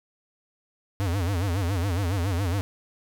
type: tone with vibrato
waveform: square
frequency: 92.5 Hz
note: F#2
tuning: in tune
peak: -24 dBFS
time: 1-2.61 s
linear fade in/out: 0 ms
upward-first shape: sine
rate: 7.2 Hz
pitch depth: 180 cents each way
effects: none